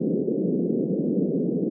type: band-pass noise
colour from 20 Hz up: pink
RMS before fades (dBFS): -24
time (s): 0-1.7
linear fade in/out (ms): 20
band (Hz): 170 to 480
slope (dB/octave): 48
effects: none